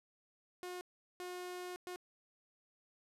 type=tone bursts at uneven times; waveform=sawtooth; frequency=360 Hz; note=F#4; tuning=47 cents flat; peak=-39 dBFS; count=3; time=0.63-0.81 / 1.2-1.76 / 1.87-1.96 s; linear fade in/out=0 ms; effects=resampled to 32000 Hz + 12-bit